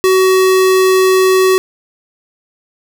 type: tone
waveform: square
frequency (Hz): 375.9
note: F#4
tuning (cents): +27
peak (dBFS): -8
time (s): 0.04-1.58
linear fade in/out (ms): 0
effects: none